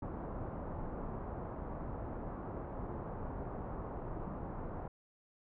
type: low-pass noise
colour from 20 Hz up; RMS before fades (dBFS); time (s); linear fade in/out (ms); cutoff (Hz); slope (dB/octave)
pink; -42; 0.02-4.88; 5; 1100; 24
effects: none